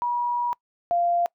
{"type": "tone pair in turn", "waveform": "sine", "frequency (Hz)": [964, 693.6], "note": ["B5", "F5"], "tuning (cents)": [-42, -12], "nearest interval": "tritone", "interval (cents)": 570, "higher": "first", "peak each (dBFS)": [-22, -19], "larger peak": "second", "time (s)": [[0.02, 0.53], [0.91, 1.26]], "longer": "first", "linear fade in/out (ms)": 0, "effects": ["noise-tail reverb RT60 0.1 s tail -25 dB re dry"]}